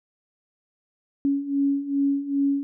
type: beating tone pair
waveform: sine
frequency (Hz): 277.7 / 280.2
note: C#4 / C#4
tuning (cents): +3 / +19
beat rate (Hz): 2.5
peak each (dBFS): -26 / -22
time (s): 1.25-2.63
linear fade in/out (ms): 0
effects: none